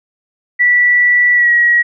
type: tone with pitch glide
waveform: sine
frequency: 1957 to 1909 Hz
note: B6 to A#6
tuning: -16 to +41 cents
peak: -7 dBFS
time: 0.59-1.83 s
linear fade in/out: 20 ms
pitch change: -43 cents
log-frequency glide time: 1.34-1.5 s
effects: none